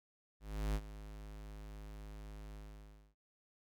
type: tone with ADSR envelope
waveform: square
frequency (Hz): 51.91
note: G#1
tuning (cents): 0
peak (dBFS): -33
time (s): 0.4-3.15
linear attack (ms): 350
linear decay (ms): 51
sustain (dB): -15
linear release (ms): 610
effects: none